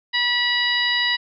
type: harmonic tone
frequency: 972 Hz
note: B5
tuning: 28 cents flat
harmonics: 1 / 2 / 3 / 4 / 5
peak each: -31 / -21 / -25 / -23 / -28 dBFS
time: 0.13-1.17 s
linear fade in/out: 20 ms
effects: none